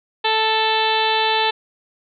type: harmonic tone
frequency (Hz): 440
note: A4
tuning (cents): 0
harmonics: 1 / 2 / 3 / 4 / 5 / 6 / 7 / 8 / 9 / 10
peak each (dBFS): -24 / -19 / -31 / -26 / -32 / -25 / -27 / -25 / -27 / -37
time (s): 0.24-1.51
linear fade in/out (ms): 10
effects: none